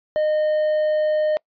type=tone; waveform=triangle; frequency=613 Hz; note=D#5; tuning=26 cents flat; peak=-15 dBFS; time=0.16-1.37 s; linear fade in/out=0 ms; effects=noise-tail reverb RT60 0.1 s tail -26 dB re dry + resampled to 11025 Hz